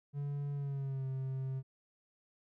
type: tone with pitch glide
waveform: triangle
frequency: 142.9 to 132.56 Hz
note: D3 to C3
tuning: -47 to +23 cents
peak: -33 dBFS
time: 0.13-1.63 s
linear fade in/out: 50 ms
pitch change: -130 cents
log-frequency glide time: 0.53-1.06 s
effects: none